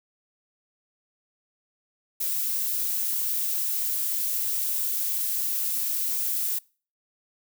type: noise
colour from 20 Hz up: violet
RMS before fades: -27 dBFS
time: 2.2-6.59 s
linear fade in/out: 10 ms
effects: noise-tail reverb RT60 0.4 s tail -25 dB re dry